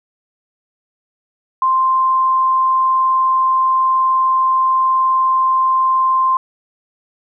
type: tone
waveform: sine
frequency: 1046.5 Hz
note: C6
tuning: in tune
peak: -11 dBFS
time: 1.62-6.37 s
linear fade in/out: 2 ms
effects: none